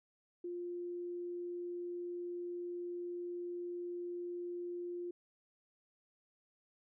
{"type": "tone", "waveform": "sine", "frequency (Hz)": 350.9, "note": "F4", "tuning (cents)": 8, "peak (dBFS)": -39, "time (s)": [0.44, 5.11], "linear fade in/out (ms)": 5, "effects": []}